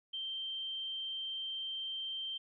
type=tone; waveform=sine; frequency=3138 Hz; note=G7; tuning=1 cent sharp; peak=-37 dBFS; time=0.13-2.38 s; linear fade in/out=10 ms; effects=none